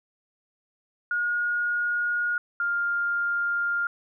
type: tone pair in turn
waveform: sine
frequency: 1436 / 1402.4 Hz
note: F6 / F6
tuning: +48 / +7 cents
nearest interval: unison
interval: 41 cents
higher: first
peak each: -23 dBFS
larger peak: neither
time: 1.11-2.38 / 2.6-3.87 s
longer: neither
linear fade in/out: 2 ms
effects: none